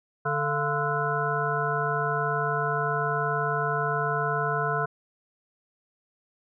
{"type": "harmonic tone with a mistuned harmonic", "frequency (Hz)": 146.83, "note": "D3", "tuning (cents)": 0, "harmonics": [1, 3, 5, 7, 9, 10], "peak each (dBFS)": [-31, -31, -31, -31, -31, -31], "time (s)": [0.25, 4.86], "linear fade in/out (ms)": 10, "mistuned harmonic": 5, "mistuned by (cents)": -100, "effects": []}